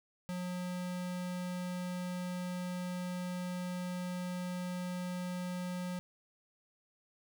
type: tone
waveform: square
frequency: 180 Hz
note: F#3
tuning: 47 cents flat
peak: -37 dBFS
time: 0.29-5.99 s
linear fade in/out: 0 ms
effects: none